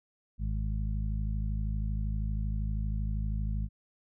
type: harmonic tone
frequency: 52.7 Hz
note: G#1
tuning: 26 cents sharp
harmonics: 1 / 2 / 3 / 4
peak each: -30 / -36 / -40 / -42 dBFS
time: 0.38-3.69 s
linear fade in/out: 50 ms
effects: none